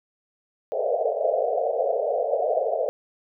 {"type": "band-pass noise", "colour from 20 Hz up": "white", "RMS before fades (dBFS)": -24, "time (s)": [0.72, 2.89], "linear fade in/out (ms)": 0, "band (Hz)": [440, 720], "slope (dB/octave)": 96, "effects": []}